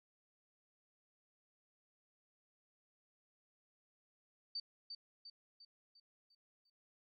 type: tone with echo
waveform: sine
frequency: 4598 Hz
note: D8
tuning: 37 cents flat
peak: -39 dBFS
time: 4.55-4.6 s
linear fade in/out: 5 ms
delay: 350 ms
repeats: 6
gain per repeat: -6 dB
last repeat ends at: 6.7 s
effects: none